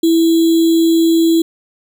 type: tone with sample-and-hold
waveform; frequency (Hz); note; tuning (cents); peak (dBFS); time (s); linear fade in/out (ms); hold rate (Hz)
sine; 329.6; E4; 0; -8; 0.03-1.42; 5; 3675
effects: none